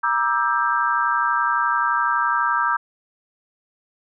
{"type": "chord", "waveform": "sine", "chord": "E half-diminished seventh", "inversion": "second", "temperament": "just", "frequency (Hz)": [949.3, 1186.7, 1318.5, 1582.2], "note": ["Bb5", "D6", "E6", "G6"], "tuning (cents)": [31, 18, 0, 16], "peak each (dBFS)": -23, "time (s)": [0.03, 2.77], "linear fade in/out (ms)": 10, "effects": []}